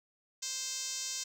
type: tone with band-pass filter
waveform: 5% pulse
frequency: 523.3 Hz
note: C5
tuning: in tune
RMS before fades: -38 dBFS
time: 0.42-1.24 s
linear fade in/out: 10 ms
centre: 6700 Hz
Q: 2.2
effects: none